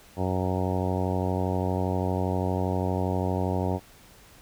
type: harmonic tone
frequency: 92.5 Hz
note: F#2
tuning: in tune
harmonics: 1 / 2 / 3 / 4 / 5 / 6 / 7 / 8 / 9 / 10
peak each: -28 / -31 / -33 / -34 / -35 / -36 / -36 / -37 / -38 / -38 dBFS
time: 0.16-3.8 s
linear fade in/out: 50 ms
effects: pink hiss -53 dBFS RMS until 4.41 s